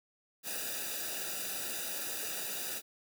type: noise with comb filter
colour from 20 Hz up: white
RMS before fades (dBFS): -38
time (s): 0.43-2.82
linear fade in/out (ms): 50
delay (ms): 0.93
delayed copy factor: -1
effects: none